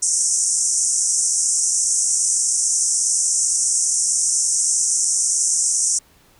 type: band-pass noise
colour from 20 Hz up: white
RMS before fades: -19 dBFS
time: 0.02-5.99 s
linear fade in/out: 10 ms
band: 5600 to 9300 Hz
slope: 96 dB/octave
effects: pink hiss -54 dBFS RMS until 6.39 s